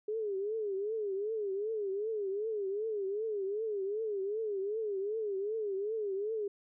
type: tone with vibrato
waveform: sine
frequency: 414.1 Hz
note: G#4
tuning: 5 cents flat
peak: -32 dBFS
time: 0.08-6.48 s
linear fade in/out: 5 ms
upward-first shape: triangle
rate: 2.6 Hz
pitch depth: 160 cents each way
effects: none